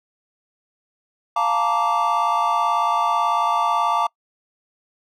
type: chord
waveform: triangle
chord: Bb major seventh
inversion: second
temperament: just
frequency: 699.2 / 874.1 / 932.3 / 1165.4 Hz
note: F5 / A5 / Bb5 / D6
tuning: +2 / -12 / 0 / -14 cents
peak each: -23 / -22 / -21 / -19 dBFS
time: 1.36-4.07 s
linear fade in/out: 5 ms
effects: noise-tail reverb RT60 0.1 s tail -25 dB re dry